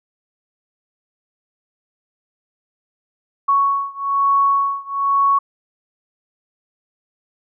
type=beating tone pair; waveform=sine; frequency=1111 / 1112.1 Hz; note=C#6 / C#6; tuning=+4 / +5 cents; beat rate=1.1 Hz; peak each=-17 / -18 dBFS; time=3.48-5.39 s; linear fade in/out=10 ms; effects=none